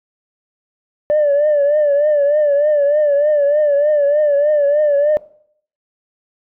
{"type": "tone with vibrato", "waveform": "sine", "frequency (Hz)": 586, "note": "D5", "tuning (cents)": -4, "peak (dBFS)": -9, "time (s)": [1.1, 5.17], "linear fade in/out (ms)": 0, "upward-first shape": "triangle", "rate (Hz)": 3.3, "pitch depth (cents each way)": 83, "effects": ["noise-tail reverb RT60 0.6 s tail -20 dB re dry", "tanh soft clip ceiling -8 dBFS"]}